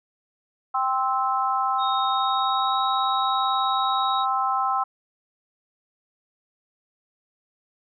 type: chord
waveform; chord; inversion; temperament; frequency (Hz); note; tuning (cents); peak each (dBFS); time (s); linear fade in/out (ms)
sine; C major; second; just; 784.9 / 1046.5 / 1308.1; G5 / C6 / E6; +2 / 0 / -14; -25; 0.74-4.84; 10
type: tone with pitch glide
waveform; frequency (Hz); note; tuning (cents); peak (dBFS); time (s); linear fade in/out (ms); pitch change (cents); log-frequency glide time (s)
sine; 3729 to 3803; A#7 to A#7; 0 to +34; -29; 1.78-4.26; 50; +34; 2.1-2.79
effects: none